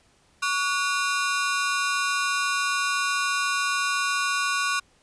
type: ring-modulated tone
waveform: sawtooth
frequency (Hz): 1293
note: E6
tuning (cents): -34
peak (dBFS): -16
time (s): 0.42-4.8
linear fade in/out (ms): 10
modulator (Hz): 167
effects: pink hiss -61 dBFS RMS until 5.02 s + resampled to 22050 Hz